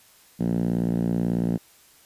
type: tone with band-pass filter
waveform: 5% pulse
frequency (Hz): 58.27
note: A#1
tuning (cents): 0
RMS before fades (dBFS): -24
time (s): 0.39-1.58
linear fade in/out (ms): 20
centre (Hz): 190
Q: 2.7
effects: white hiss -55 dBFS RMS until 2.05 s + resampled to 32000 Hz

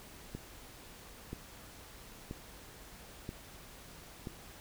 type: click train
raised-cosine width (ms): 3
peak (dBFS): -27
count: 5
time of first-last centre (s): 0.35-4.272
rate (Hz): 1.02
effects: added 50 Hz sine -62 dBFS peak until 4.6 s + pink hiss -53 dBFS RMS until 4.6 s

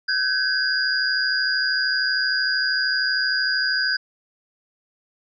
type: tone cluster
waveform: sine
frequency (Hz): 1527 / 1660 / 4864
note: G6 / G#6 / D#8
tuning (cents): -46 / -1 / -40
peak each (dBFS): -22 / -27 / -23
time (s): 0.08-3.97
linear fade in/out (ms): 10
effects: none

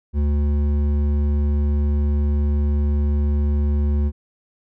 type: tone with hard clipping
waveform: triangle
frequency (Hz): 72.9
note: D2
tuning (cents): -12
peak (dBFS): -18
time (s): 0.13-4.12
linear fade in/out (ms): 50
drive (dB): 13
effects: none

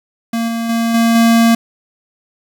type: tone with level steps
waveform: square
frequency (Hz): 230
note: A#3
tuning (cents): -23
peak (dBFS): -16 / -18 / -14 / -10 / -8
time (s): 0.33-1.55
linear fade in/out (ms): 5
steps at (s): 0.48 / 0.69 / 0.94 / 1.15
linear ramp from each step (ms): 5
effects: 7-bit

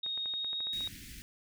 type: tone with pitch glide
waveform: sine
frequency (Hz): 3729 to 3775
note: A#7 to A#7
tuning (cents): 0 to +21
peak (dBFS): -33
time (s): 0.03-0.88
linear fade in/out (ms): 5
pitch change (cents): +21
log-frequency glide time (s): 0.3-0.77
type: clicks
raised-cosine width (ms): 0.5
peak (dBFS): -34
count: 10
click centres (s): 0.063 / 0.176 / 0.258 / 0.338 / 0.446 / 0.531 / 0.605 / 0.67 / 0.807 / 0.875
type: band-stop noise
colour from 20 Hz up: pink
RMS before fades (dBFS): -48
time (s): 0.73-1.22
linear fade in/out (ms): 0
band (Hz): 330 to 1700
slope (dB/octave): 48
effects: none

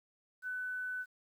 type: tone with quantisation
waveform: sine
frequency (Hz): 1500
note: F#6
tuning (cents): +23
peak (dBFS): -36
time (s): 0.42-1.06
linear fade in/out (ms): 50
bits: 11
effects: none

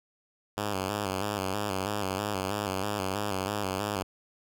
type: tone with vibrato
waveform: 5% pulse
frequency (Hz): 99.2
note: G2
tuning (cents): +21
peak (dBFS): -18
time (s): 0.57-4.03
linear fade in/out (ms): 5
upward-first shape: square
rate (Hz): 3.1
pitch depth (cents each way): 74
effects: none

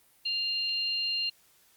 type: tone pair together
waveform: sine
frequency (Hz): 2794 / 4190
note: F7 / C8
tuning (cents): 0 / +2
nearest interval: perfect fifth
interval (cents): 702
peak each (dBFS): -31 / -30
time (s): 0.25-1.3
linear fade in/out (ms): 10
effects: white hiss -63 dBFS RMS until 1.76 s + Opus 32 kbps

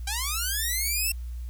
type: linear sweep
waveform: 5% pulse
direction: up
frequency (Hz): 770 to 2714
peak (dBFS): -16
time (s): 0.07-1.12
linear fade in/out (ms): 5
effects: added 60 Hz sine -32 dBFS peak until 1.49 s + white hiss -59 dBFS RMS until 1.49 s

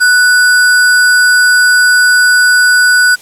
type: tone with sample-and-hold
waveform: sine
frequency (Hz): 1480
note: F#6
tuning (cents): 0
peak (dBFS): -4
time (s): 0-3.16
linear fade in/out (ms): 20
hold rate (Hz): 6300
effects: white hiss -37 dBFS RMS until 3.21 s + low-pass 12000 Hz 12 dB/octave

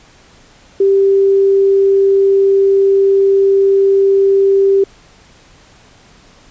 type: tone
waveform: sine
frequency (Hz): 392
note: G4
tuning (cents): 0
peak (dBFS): -7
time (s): 0.8-4.84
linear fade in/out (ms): 5
effects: pink hiss -45 dBFS RMS until 6.5 s + resampled to 16000 Hz

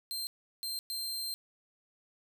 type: tone bursts at uneven times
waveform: sawtooth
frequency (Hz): 4156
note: C8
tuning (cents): -12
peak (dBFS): -32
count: 3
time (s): 0.11-0.27 / 0.63-0.79 / 0.9-1.34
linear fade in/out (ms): 0
effects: none

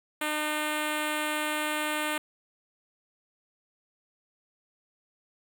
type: tone with notch filter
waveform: 5% pulse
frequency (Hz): 303.5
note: D#4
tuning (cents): -43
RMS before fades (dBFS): -30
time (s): 0.21-2.18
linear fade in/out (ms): 5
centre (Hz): 4900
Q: 1.2
effects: none

